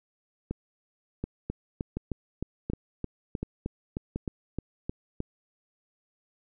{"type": "two click trains", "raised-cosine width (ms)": 3, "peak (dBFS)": [-18, -18], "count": [6, 13], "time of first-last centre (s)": [[0.51, 4.16], [1.5, 5.204]], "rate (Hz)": [1.37, 3.24], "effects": []}